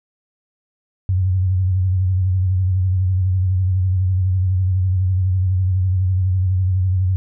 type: tone with vibrato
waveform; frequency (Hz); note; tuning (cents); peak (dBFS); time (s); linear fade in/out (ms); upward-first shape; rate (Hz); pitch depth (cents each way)
sine; 92.9; F#2; +7; -14; 1.09-7.16; 0; sine; 12; 56
effects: none